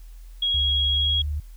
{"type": "tone", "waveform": "sine", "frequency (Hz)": 3304, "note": "G#7", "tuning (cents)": -10, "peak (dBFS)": -20, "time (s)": [0.42, 1.22], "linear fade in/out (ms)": 5}
{"type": "tone with pitch glide", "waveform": "sine", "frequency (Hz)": [68.9, 74.27], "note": ["C#2", "D2"], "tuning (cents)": [-10, 20], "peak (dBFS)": -24, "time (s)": [0.54, 1.4], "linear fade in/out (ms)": 5, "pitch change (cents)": 130, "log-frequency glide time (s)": [0.89, 1.13]}
{"effects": ["added 41 Hz sine -39 dBFS peak until 1.56 s", "white hiss -59 dBFS RMS until 1.56 s"]}